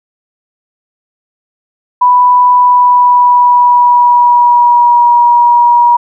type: tone with pitch glide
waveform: sine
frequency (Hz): 989 to 957.5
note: B5 to A#5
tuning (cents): +2 to +46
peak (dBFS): -3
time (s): 2.01-5.97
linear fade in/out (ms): 10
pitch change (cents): -56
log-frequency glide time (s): 2.53-5.08
effects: none